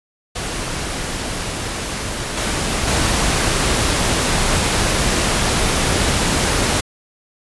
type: noise with level steps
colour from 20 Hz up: pink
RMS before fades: -24 / -20 / -17 dBFS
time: 0.35-6.81 s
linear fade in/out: 10 ms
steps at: 2.37 / 2.87 s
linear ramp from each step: 5 ms
effects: resampled to 24000 Hz